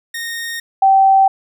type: tone pair in turn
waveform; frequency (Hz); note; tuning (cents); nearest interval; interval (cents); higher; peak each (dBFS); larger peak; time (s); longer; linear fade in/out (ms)
sawtooth / sine; 1851 / 774.9; A#6 / G5; -13 / -20; octave + minor third; 1507; first; -19 / -7; second; 0.14-0.6 / 0.82-1.28; neither; 5
effects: none